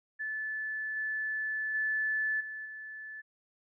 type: tone with level steps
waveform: sine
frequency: 1740 Hz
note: A6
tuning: 20 cents flat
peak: -33 / -31 / -28 / -38 / -41 dBFS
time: 0.19-3.22 s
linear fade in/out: 20 ms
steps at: 0.96 / 1.74 / 2.4 / 2.65 s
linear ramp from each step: 10 ms
effects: none